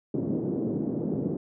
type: band-pass noise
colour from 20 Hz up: white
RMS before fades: -29 dBFS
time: 0.14-1.37 s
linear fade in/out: 5 ms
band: 140 to 370 Hz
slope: 24 dB/octave
effects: none